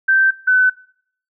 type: tone pair in turn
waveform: sine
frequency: 1558 / 1509.3 Hz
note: G6 / F#6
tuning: -11 / +34 cents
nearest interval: minor second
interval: 55 cents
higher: first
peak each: -10 dBFS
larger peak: neither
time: 0.08-0.31 / 0.47-0.7 s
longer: neither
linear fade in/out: 10 ms
effects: noise-tail reverb RT60 0.6 s tail -21 dB re dry